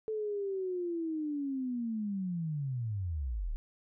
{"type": "linear sweep", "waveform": "sine", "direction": "down", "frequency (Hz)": [440, 31.07], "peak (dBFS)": -32, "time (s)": [0.08, 3.56], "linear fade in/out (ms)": 0, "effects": []}